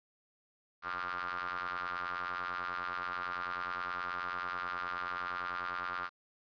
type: ring-modulated tone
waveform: sawtooth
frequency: 89.3 Hz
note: F2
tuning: 39 cents sharp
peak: -29 dBFS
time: 0.82-6.1 s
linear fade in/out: 50 ms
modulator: 1300 Hz
effects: resampled to 11025 Hz + 10-bit